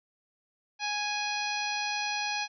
harmonic tone, 830.6 Hz, G#5, in tune, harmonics 1 / 2 / 3 / 4 / 5 / 6 / 7, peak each -34 / -38 / -34 / -41 / -38 / -41 / -42 dBFS, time 0.79-2.48 s, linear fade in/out 50 ms, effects none

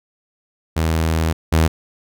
sawtooth tone pair in turn, 80.7 / 80.14 Hz, E2 / E2, -36 / -48 cents, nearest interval unison, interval 12 cents, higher first, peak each -12 / -8 dBFS, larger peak second, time 0.76-1.33 / 1.52-1.68 s, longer first, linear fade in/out 10 ms, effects none

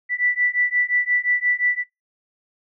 sine beating tone pair, 1967 / 1972.7 Hz, B6 / B6, -7 / -2 cents, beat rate 5.7 Hz, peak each -21 dBFS, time 0.09-1.84 s, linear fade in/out 50 ms, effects noise-tail reverb RT60 0.2 s tail -21 dB re dry

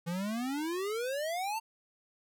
square exponential sweep, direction up, 164.81 to 920 Hz, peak -33 dBFS, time 0.06-1.6 s, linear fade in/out 20 ms, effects none

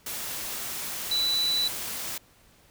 sine tone in noise, 3965 Hz, B7, 6 cents sharp, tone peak -23 dBFS, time 1.11-1.68 s, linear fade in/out 5 ms, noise white, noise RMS -34 dBFS, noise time 0.06-2.18 s, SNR +8 dB, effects pink hiss -59 dBFS RMS until 2.7 s

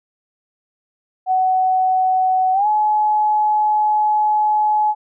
sine tone with pitch glide, 748 to 849.4 Hz, F#5 to G#5, +19 to +39 cents, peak -13 dBFS, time 1.26-4.95 s, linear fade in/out 50 ms, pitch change +220 cents, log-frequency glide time 2.53-2.67 s, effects none

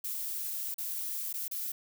violet noise with dropouts, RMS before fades -36 dBFS, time 0.04-1.72 s, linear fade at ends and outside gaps 5 ms, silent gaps 0.743-0.782 / 1.329-1.339 / 1.481-1.512 s, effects none

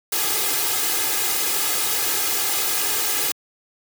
white noise with comb filter, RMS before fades -22 dBFS, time 0.12-3.32 s, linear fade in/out 5 ms, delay 2.4 ms, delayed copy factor +0.9, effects high-pass 150 Hz 12 dB/octave

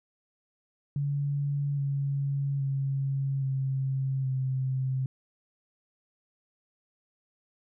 sine tone with pitch steps, 142.4 / 139.55 / 136.76 / 134.02 / 131.34 Hz, C#3 / C#3 / C#3 / C3 / C3, +47 / +12 / -23 / +42 / +7 cents, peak -26 dBFS, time 0.96-5.06 s, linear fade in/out 2 ms, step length 820 ms, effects none

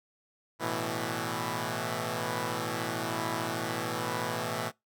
5% pulse chord, A suspended second, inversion none, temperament equal, 110 / 123.47 / 164.81 Hz, A2 / B2 / E3, 0 / 0 / 0 cents, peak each -24 dBFS, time 0.59-4.72 s, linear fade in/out 50 ms, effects noise-tail reverb RT60 0.2 s tail -25 dB re dry

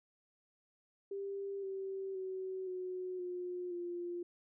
sine tone with pitch steps, 395.8 / 386.1 / 376.6 / 367.4 / 358.4 / 349.6 Hz, G4 / G4 / F#4 / F#4 / F4 / F4, +17 / -26 / +31 / -12 / +45 / +2 cents, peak -38 dBFS, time 1.11-4.23 s, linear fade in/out 5 ms, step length 520 ms, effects none

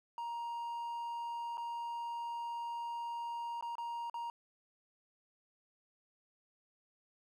triangle tone with dropouts, 939 Hz, A#5, 12 cents sharp, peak -36 dBFS, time 0.18-4.3 s, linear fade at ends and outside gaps 1 ms, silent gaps 1.572-1.579 / 3.61-3.625 / 3.754-3.782 / 4.098-4.142 s, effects none

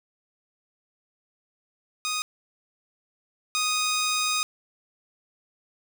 10% pulse tone pair in turn, 1244.5 / 1244.5 Hz, D#6 / D#6, 0 / 0 cents, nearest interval unison, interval 0 cents, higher neither, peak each -18 / -15 dBFS, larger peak second, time 2.05-2.22 / 3.55-4.43 s, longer second, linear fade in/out 0 ms, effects none

